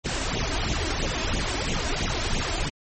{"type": "noise with flanger", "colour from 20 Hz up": "pink", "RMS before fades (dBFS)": -26, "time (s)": [0.04, 2.7], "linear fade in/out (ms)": 20, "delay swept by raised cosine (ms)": [0.3, 3.2], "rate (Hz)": 3, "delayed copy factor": 0.85, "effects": ["MP3 32 kbps"]}